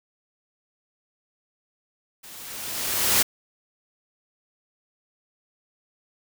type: noise with level ramp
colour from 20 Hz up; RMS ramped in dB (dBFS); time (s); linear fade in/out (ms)
white; -44 to -18; 2.23-3.23; 10
effects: none